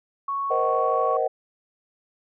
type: tone with pitch glide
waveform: sine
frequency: 1108.7 to 1115.8 Hz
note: C#6 to C#6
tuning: 0 to +11 cents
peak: -24 dBFS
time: 0.28-1.17 s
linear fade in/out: 5 ms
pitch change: +11 cents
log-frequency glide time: 0.73-0.85 s
type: chord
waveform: sine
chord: C half-diminished seventh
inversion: third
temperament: just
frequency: 470.9 / 523.3 / 627.9 / 753.5 Hz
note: Bb4 / C5 / Eb5 / Gb5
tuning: +18 / 0 / +16 / +31 cents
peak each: -26 dBFS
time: 0.5-1.28 s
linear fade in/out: 10 ms
effects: tanh soft clip ceiling -8 dBFS